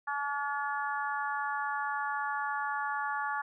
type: harmonic tone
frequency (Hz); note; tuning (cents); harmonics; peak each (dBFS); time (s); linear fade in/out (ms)
285.4; D4; -49; 3 / 4 / 5 / 6; -35 / -36 / -37 / -38; 0.07-3.42; 10
effects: none